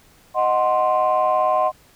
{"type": "chord", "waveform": "sine", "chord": "C diminished", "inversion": "first", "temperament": "equal", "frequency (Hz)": [622.3, 740, 1046.5], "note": ["Eb5", "Gb5", "C6"], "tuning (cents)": [0, 0, 0], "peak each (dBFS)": -19, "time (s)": [0.34, 1.72], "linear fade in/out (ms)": 50, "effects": ["tanh soft clip ceiling -9 dBFS", "pink hiss -53 dBFS RMS until 1.95 s"]}